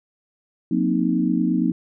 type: chord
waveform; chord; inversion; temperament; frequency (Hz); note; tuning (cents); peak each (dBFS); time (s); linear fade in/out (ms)
sine; C half-diminished seventh; second; equal with one note detuned; 180.46 / 233.1 / 261.6 / 311.1; Gb3 / Bb3 / C4 / Eb4; -43 / 0 / 0 / 0; -23; 0.71-1.72; 5
effects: none